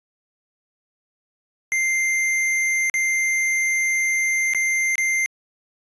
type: tone with dropouts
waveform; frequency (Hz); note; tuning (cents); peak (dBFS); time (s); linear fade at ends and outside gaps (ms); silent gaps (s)
square; 2093; C7; 0; -19; 1.72-5.26; 0; 2.898-2.941 / 4.536-4.548 / 4.955-4.981
effects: resampled to 22050 Hz